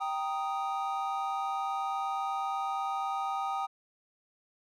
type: chord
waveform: triangle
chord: Eb major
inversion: first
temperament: equal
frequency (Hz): 784 / 932.3 / 1244.5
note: G5 / Bb5 / Eb6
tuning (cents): 0 / 0 / 0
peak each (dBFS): -31 / -37 / -33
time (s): 0-3.67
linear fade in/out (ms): 20
effects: none